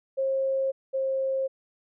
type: tone pair in turn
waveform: sine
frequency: 536 / 533.5 Hz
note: C5 / C5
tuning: +42 / +34 cents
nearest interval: unison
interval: 8 cents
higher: first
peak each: -23 / -24 dBFS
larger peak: first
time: 0.17-0.72 / 0.93-1.48 s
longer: neither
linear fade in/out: 20 ms
effects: none